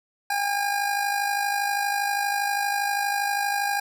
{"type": "tone with amplitude modulation", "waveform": "25% pulse", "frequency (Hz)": 809, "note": "G#5", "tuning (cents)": -46, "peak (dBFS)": -17, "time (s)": [0.3, 3.8], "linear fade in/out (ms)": 5, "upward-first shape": "sine", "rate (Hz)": 52.5, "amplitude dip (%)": 50, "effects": []}